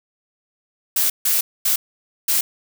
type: noise bursts at uneven times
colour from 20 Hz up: blue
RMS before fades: -18 dBFS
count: 4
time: 0.96-1.1 / 1.25-1.41 / 1.65-1.76 / 2.28-2.41 s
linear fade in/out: 5 ms
effects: none